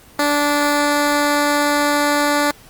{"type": "tone", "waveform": "10% pulse", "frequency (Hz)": 291.4, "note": "D4", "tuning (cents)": -13, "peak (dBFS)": -6, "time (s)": [0.19, 2.51], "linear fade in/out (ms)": 2, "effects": ["pink hiss -45 dBFS RMS until 2.69 s", "Opus 24 kbps"]}